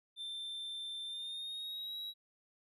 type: tone with pitch glide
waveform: triangle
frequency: 3565 to 3865 Hz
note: A7 to B7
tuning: +22 to -38 cents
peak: -39 dBFS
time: 0.16-2.14 s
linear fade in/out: 50 ms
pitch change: +140 cents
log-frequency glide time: 1.05-1.96 s
effects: none